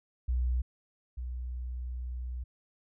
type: tone pair in turn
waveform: sine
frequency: 61.8 / 61.8 Hz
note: B1 / B1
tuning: +2 / +2 cents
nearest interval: unison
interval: 0 cents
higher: neither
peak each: -26 / -34 dBFS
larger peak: first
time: 0.28-0.62 / 1.17-2.44 s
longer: second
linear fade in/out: 10 ms
effects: none